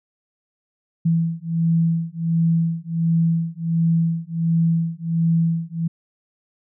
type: beating tone pair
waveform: sine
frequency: 164.9 / 166.3 Hz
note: E3 / E3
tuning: +1 / +16 cents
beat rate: 1.4 Hz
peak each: -20 dBFS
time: 1.05-5.88 s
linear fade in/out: 10 ms
effects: none